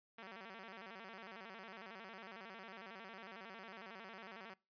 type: tone with vibrato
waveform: 5% pulse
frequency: 207.7 Hz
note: G#3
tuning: in tune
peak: -39 dBFS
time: 0.18-4.54 s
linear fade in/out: 5 ms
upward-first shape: square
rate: 11 Hz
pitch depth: 160 cents each way
effects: noise-tail reverb RT60 0.3 s tail -24 dB re dry + resampled to 11025 Hz